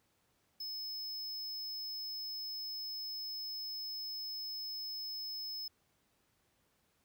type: tone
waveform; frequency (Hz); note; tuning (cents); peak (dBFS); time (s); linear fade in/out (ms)
square; 5200; E8; -24; -40; 0.6-5.68; 5
effects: pink hiss -75 dBFS RMS until 7.04 s + high-pass 60 Hz 12 dB/octave

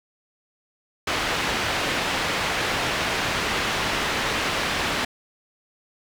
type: low-pass noise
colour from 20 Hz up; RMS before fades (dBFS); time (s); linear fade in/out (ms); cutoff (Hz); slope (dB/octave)
white; -25; 1.07-5.05; 5; 2800; 12
effects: none

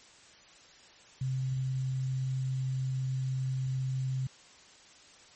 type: tone with quantisation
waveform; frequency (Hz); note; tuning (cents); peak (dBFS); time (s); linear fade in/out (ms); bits
sine; 131.2; C3; +5; -29; 1.21-4.27; 5; 9
effects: white hiss -56 dBFS RMS until 5.35 s + MP3 32 kbps

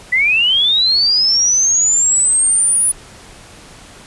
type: linear sweep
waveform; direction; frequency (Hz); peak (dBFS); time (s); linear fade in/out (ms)
sine; up; 1951 to 9950; -10; 0.12-2.92; 10
effects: pink hiss -39 dBFS RMS until 4.06 s + resampled to 24000 Hz

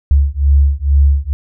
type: beating tone pair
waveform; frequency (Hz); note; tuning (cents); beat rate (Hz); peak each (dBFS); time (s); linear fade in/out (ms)
sine; 69.3 / 71.5; C#2 / D2; 0 / -46; 2.2; -11; 0.11-1.33; 0
effects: none

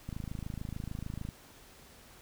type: click train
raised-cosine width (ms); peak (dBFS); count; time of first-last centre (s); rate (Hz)
5; -26; 33; 0.09-1.289; 26.7
effects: pink hiss -56 dBFS RMS until 2.21 s

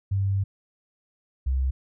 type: tone pair in turn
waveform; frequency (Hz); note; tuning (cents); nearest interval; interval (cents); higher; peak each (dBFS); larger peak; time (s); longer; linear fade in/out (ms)
sine; 98 / 65.53; G2 / C2; 0 / +3; perfect fifth; 697; first; -21; neither; 0.11-0.44 / 1.46-1.71; first; 10
effects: none

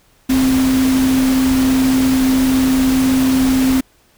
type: tone in noise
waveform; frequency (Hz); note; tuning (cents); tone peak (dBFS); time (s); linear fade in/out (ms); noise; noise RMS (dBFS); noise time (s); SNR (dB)
sine; 261.6; C4; 0; -11; 0.29-3.81; 10; pink; -23; 0.29-3.81; +9
effects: pink hiss -54 dBFS RMS until 4.17 s

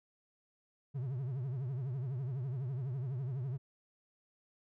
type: tone with vibrato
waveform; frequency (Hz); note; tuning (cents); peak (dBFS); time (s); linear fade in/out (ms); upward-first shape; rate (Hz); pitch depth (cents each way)
triangle; 130; C3; -11; -33; 0.94-3.58; 20; triangle; 12; 200
effects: none

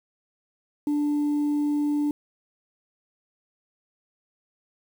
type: tone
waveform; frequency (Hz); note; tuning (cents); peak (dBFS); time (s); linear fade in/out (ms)
sine; 293.7; D4; 0; -19; 0.87-2.11; 2
effects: tanh soft clip ceiling -20 dBFS + 8-bit

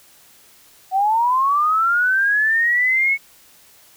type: linear sweep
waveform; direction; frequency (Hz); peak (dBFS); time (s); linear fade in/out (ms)
sine; up; 740 to 2217; -14; 0.91-3.18; 50
effects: white hiss -50 dBFS RMS until 3.96 s

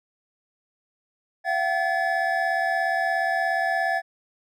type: tone cluster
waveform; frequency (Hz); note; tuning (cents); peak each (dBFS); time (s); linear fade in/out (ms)
triangle; 682 / 759 / 1725; F5 / F#5 / A6; -41 / +44 / -35; -24; 1.44-4.02; 50
effects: none

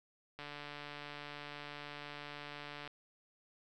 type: click train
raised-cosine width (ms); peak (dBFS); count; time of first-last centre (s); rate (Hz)
0.3; -30; 364; 0.39-2.876; 146
effects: none

